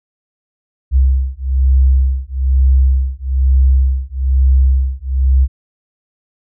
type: beating tone pair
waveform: sine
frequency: 65.3 / 66.4 Hz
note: C2 / C2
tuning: -3 / +26 cents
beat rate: 1.1 Hz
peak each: -12 dBFS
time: 0.91-5.48 s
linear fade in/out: 50 ms
effects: none